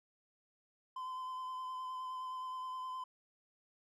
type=tone with vibrato; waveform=triangle; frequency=1025 Hz; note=C6; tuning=36 cents flat; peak=-38 dBFS; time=0.96-3.04 s; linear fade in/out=5 ms; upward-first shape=sine; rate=9.6 Hz; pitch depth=18 cents each way; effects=none